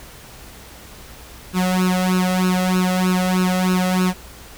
sawtooth tone with flanger, 183.7 Hz, F#3, 12 cents flat, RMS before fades -18 dBFS, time 1.53-4.14 s, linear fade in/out 50 ms, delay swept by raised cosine 0.74 to 1.55 ms, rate 3.2 Hz, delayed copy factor +0.95, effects added 60 Hz sine -46 dBFS peak until 4.57 s + pink hiss -41 dBFS RMS until 4.57 s

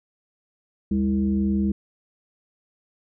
sine tone with frequency modulation, 201.3 Hz, G3, 46 cents sharp, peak -19 dBFS, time 0.91-1.72 s, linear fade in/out 5 ms, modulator 127 Hz, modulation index 0.74, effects none

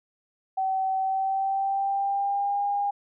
sine tone with pitch glide, 764 to 809.4 Hz, G5 to G#5, -45 to -45 cents, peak -23 dBFS, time 0.57-2.91 s, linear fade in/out 10 ms, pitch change +100 cents, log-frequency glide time 0.98-2.63 s, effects none

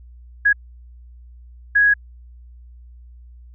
sine tone bursts at uneven times, 1662 Hz, G#6, 1 cent sharp, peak -11 dBFS, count 2, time 0.45-0.53 / 1.75-1.94 s, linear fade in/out 10 ms, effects added 60 Hz sine -40 dBFS peak until 3.54 s

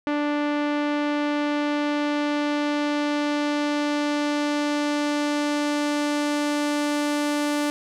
sawtooth tone with low-pass filter sweep, 293.7 Hz, D4, in tune, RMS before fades -24 dBFS, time 0.07-7.7 s, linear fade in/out 0 ms, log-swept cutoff 2500 to 11000 Hz, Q 0.81, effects none

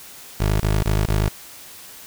20% pulse tone bursts, 51.91 Hz, G#1, in tune, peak -12 dBFS, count 4, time 0.4-1.284 s, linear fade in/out 5 ms, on 200 ms, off 28 ms, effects white hiss -41 dBFS RMS until 2.06 s

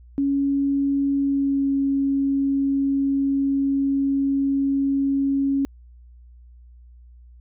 sine tone with pitch glide, 278.5 to 275.5 Hz, C#4 to C#4, +8 to -11 cents, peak -18 dBFS, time 0.18-5.65 s, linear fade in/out 0 ms, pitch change -19 cents, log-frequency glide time 1.17-1.72 s, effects added 60 Hz sine -44 dBFS peak until 7.4 s

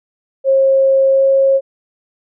sine tone with pitch glide, 538 to 541.4 Hz, C5 to C#5, +48 to -41 cents, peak -8 dBFS, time 0.44-1.61 s, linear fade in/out 50 ms, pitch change +11 cents, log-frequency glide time 1.1-1.24 s, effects none

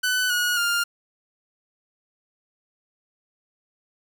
sawtooth tone with pitch steps, 1501 / 1451.5 / 1403.7 Hz, F#6 / F#6 / F6, +24 / -34 / +8 cents, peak -17 dBFS, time 0.03-0.84 s, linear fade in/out 10 ms, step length 270 ms, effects 9-bit

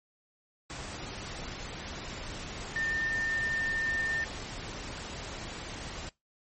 sine tone in noise, 1806 Hz, A6, 45 cents sharp, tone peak -29 dBFS, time 2.76-4.24 s, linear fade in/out 0 ms, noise pink, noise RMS -40 dBFS, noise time 0.7-6.09 s, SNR +8 dB, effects noise-tail reverb RT60 0.2 s tail -22 dB re dry + MP3 32 kbps

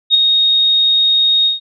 sine tone with ADSR envelope, 3729 Hz, A#7, in tune, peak -4 dBFS, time 0.1-1.6 s, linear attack 44 ms, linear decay 11 ms, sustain -5 dB, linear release 140 ms, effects none

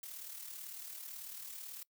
blue noise with amplitude modulation, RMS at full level -45 dBFS, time 0.03-1.83 s, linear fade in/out 2 ms, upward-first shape sine, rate 38.1 Hz, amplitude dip 50%, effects noise-tail reverb RT60 0.1 s tail -23 dB re dry

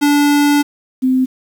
square / sine tone pair in turn, 290 / 258.4 Hz, D4 / C4, -22 / -21 cents, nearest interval major second, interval 199 cents, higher first, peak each -10 dBFS, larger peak neither, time 0.01-0.63 / 1.02-1.26 s, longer first, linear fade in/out 20 ms, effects 7-bit

